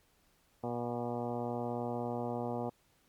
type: harmonic tone with a mistuned harmonic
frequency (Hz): 120.3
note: B2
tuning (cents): -45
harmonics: 1 / 2 / 3 / 4 / 5 / 6 / 7 / 8 / 9 / 10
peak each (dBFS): -42 / -39 / -43 / -40 / -43 / -42 / -44 / -49 / -54 / -55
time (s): 0.63-2.7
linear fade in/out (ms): 10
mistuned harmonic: 7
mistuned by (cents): -35
effects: pink hiss -70 dBFS RMS until 3.08 s + MP3 96 kbps